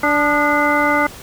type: harmonic tone with a mistuned harmonic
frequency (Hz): 292.4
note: D4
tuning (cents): -7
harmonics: 1 / 2 / 3 / 4 / 5 / 7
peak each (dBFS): -20 / -20 / -20 / -20 / -20 / -20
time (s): 0.03-1.07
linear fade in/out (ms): 5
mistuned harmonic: 4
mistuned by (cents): +63
effects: pink hiss -36 dBFS RMS until 1.22 s